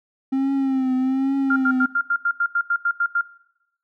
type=tone with vibrato; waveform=triangle; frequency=265.2 Hz; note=C4; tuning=23 cents sharp; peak=-16 dBFS; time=0.32-1.86 s; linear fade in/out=10 ms; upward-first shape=triangle; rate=1.2 Hz; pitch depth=63 cents each way
type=tone bursts; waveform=sine; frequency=1396.9 Hz; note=F6; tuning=in tune; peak=-17 dBFS; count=12; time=1.5-3.212 s; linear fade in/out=5 ms; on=62 ms; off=88 ms
effects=noise-tail reverb RT60 0.9 s tail -20 dB re dry